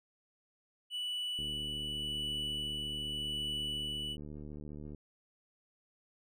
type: tone with tremolo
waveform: triangle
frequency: 2960 Hz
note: F#7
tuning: in tune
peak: -33 dBFS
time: 0.9-4.17 s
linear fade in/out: 50 ms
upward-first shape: sine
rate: 0.86 Hz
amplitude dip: 25%
type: click train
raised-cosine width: 3 ms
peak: -34 dBFS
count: 266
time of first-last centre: 1.39-4.947 s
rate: 74.5 Hz
effects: none